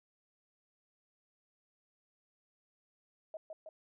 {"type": "tone with echo", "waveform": "sine", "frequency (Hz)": 634, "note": "D#5", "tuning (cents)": 32, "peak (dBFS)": -40, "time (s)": [3.34, 3.37], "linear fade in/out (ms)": 2, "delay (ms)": 160, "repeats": 2, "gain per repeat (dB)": -3, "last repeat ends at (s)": 3.69, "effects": []}